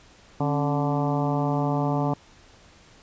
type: harmonic tone with a mistuned harmonic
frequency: 145.9 Hz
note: D3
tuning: 11 cents flat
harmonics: 1 / 2 / 3 / 4 / 5 / 6 / 7 / 8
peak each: -25 / -27 / -33 / -32 / -31 / -32 / -36 / -38 dBFS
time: 0.4-2.14 s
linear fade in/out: 5 ms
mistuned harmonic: 2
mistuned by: -88 cents
effects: pink hiss -53 dBFS RMS until 3.02 s + resampled to 16000 Hz